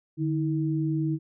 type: tone pair together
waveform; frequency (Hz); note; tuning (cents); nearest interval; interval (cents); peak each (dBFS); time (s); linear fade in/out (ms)
sine; 150 / 320; D3 / D#4; +37 / +49; octave + minor second; 1312; -26 / -27; 0.17-1.19; 50
effects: none